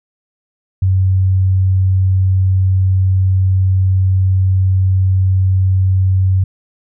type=tone; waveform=sine; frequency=94.3 Hz; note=F#2; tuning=33 cents sharp; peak=-9 dBFS; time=0.82-6.44 s; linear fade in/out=5 ms; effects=none